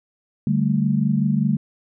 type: chord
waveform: sine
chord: D suspended fourth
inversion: none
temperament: equal with one note detuned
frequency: 146.83 / 194.76 / 220 Hz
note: D3 / G3 / A3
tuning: 0 / -11 / 0 cents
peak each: -21 dBFS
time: 0.47-1.57 s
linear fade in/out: 2 ms
effects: none